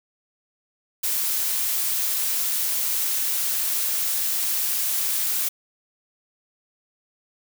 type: noise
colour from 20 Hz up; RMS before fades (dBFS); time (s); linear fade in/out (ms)
blue; -24; 1.03-5.49; 10
effects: none